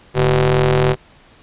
sawtooth ring-modulated tone, 120.2 Hz, B2, 46 cents flat, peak -5 dBFS, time 0.14-0.96 s, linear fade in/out 50 ms, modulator 262 Hz, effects pink hiss -48 dBFS RMS until 1.42 s + resampled to 8000 Hz

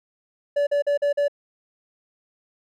triangle tone bursts, 575 Hz, D5, 37 cents flat, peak -16 dBFS, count 5, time 0.56-1.282 s, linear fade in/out 10 ms, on 110 ms, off 43 ms, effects none

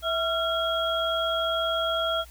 sine tone cluster, 655 / 1371 / 3297 Hz, E5 / F6 / G#7, -11 / -32 / -13 cents, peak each -27 / -28 / -29 dBFS, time 0.02-2.25 s, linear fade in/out 50 ms, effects added 60 Hz sine -46 dBFS peak until 2.3 s + white hiss -53 dBFS RMS until 2.3 s

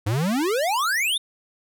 square exponential sweep, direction up, 96.8 to 3729 Hz, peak -21 dBFS, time 0.06-1.18 s, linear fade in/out 10 ms, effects none

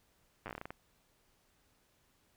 slowing click train, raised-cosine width 0.5 ms, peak -27 dBFS, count 11, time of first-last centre 0.46-0.705 s, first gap 9 ms, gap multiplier 1.21, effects pink hiss -72 dBFS RMS until 2.36 s

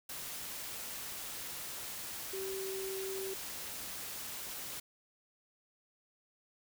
sine tone in noise, 384.6 Hz, G4, 33 cents flat, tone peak -38 dBFS, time 2.33-3.34 s, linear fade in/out 5 ms, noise white, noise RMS -43 dBFS, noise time 0.09-4.8 s, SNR +2 dB, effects none

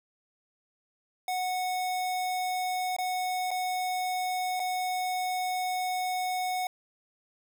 square tone with dropouts, 736 Hz, F#5, 9 cents flat, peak -29 dBFS, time 1.28-6.67 s, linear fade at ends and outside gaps 2 ms, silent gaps 2.965-2.985 / 3.507-3.513 / 4.596-4.6 s, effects none

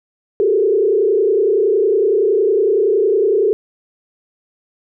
sine tone with frequency modulation, 413.2 Hz, G#4, 9 cents flat, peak -11 dBFS, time 0.4-3.53 s, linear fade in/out 0 ms, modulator 30.8 Hz, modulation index 1.4, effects none

